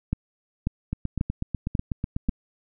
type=two click trains; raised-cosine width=5 ms; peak=-14 / -11 dBFS; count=12 / 5; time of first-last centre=0.93-2.288 / 0.13-2.292 s; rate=8.1 / 1.85 Hz; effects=none